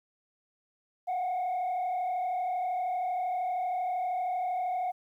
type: tone with frequency modulation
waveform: sine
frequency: 729 Hz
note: F#5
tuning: 26 cents flat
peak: -26 dBFS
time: 1.07-4.92 s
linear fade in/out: 20 ms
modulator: 32.8 Hz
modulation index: 0.7
effects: tanh soft clip ceiling -27 dBFS + 11-bit